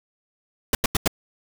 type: noise bursts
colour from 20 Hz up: pink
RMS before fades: -19 dBFS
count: 4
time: 0.73-1.077 s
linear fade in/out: 2 ms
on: 20 ms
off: 89 ms
effects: none